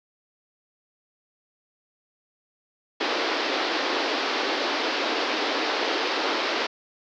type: band-pass noise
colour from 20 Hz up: pink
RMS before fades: -26 dBFS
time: 3-6.67 s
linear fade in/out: 10 ms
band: 280 to 5100 Hz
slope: 48 dB/octave
effects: none